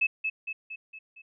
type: tone with echo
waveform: sine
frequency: 2600 Hz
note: E7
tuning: 24 cents flat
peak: -21 dBFS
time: 0.01-0.07 s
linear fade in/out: 10 ms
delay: 230 ms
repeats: 5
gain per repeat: -5 dB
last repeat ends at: 1.22 s
effects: none